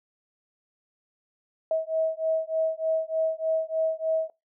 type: beating tone pair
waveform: sine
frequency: 640 / 643.3 Hz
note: D#5 / E5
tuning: +49 / -42 cents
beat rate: 3.3 Hz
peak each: -27 dBFS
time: 1.71-4.3 s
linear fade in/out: 2 ms
effects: noise-tail reverb RT60 0.2 s tail -19 dB re dry